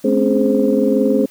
sine tone cluster, 213.1 / 258.3 / 279.8 / 419.8 / 524 Hz, G#3 / C4 / C#4 / G#4 / C5, +45 / -22 / +16 / +19 / +2 cents, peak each -18 dBFS, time 0.04-1.26 s, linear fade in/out 10 ms, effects tanh soft clip ceiling -1 dBFS + white hiss -47 dBFS RMS until 1.3 s

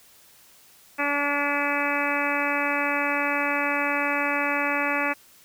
harmonic tone, 287.1 Hz, D4, 39 cents flat, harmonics 1 / 2 / 3 / 4 / 5 / 6 / 7 / 8 / 9, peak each -31 / -31 / -31 / -31 / -31 / -31 / -31 / -31 / -31 dBFS, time 0.98-5.14 s, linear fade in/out 20 ms, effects white hiss -54 dBFS RMS until 5.44 s

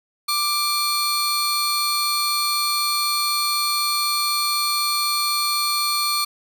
sawtooth tone pair together, 1180 / 4336 Hz, D6 / C#8, +8 / -39 cents, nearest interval octave + major seventh, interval 2253 cents, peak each -19 dBFS, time 0.28-6.25 s, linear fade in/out 10 ms, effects none

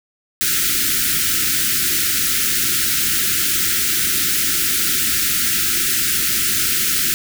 white band-stop noise, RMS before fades -18 dBFS, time 0.41-7.14 s, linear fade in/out 0 ms, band 400 to 1300 Hz, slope 96 dB/octave, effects none

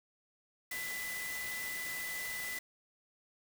sine tone in noise, 1997 Hz, B6, 19 cents sharp, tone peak -39 dBFS, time 0.71-2.59 s, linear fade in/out 5 ms, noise white, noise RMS -43 dBFS, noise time 0.71-2.59 s, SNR +1 dB, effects none

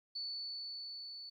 sine tone with level ramp, 4468 Hz, C#8, 13 cents sharp, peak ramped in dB -38 to -46 dBFS, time 0.15-1.3 s, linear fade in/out 10 ms, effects 13-bit

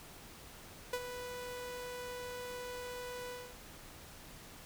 sawtooth tone with ADSR envelope, 493.9 Hz, B4, in tune, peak -28 dBFS, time 0.93-3.57 s, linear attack 4 ms, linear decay 53 ms, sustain -10 dB, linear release 270 ms, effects pink hiss -53 dBFS RMS until 4.65 s

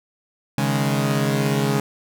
sawtooth chord, C# suspended second, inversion none, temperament equal, 138.59 / 155.56 / 207.7 Hz, C#3 / D#3 / G#3, 0 / 0 / 0 cents, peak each -17 / -22 / -19 dBFS, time 0.58-1.8 s, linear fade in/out 2 ms, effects none

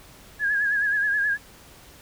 sine tone with vibrato, 1661.2 Hz, G#6, in tune, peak -20 dBFS, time 0.39-1.38 s, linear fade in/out 50 ms, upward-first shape sine, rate 9.4 Hz, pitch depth 59 cents each way, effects pink hiss -49 dBFS RMS until 2.01 s

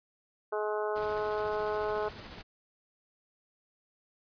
harmonic tone, 211.7 Hz, G#3, 33 cents sharp, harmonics 2 / 3 / 4 / 5 / 6 / 7, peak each -32 / -36 / -38 / -40 / -42 / -43 dBFS, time 0.52-2.09 s, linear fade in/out 10 ms
pink noise with tremolo, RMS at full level -45 dBFS, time 0.95-2.43 s, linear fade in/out 20 ms, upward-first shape square, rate 14 Hz, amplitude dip 25%
effects resampled to 11025 Hz

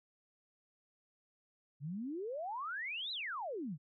sine exponential two-way sweep, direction up then down, 132.9 to 4110 to 132.9 Hz, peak -38 dBFS, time 1.8-3.78 s, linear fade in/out 50 ms, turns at 3.12 s, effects none

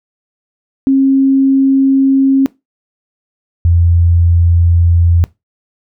sine tone pair in turn, 270 / 85.41 Hz, C#4 / F2, -45 / -38 cents, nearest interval octave + minor sixth, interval 1993 cents, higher first, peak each -6 dBFS, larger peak neither, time 0.87-2.46 / 3.65-5.24 s, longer neither, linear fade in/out 0 ms, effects noise-tail reverb RT60 0.2 s tail -20 dB re dry

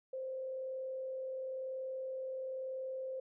sine tone with frequency modulation, 523.3 Hz, C5, in tune, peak -38 dBFS, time 0.13-3.2 s, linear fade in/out 5 ms, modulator 41 Hz, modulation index 0.22, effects none

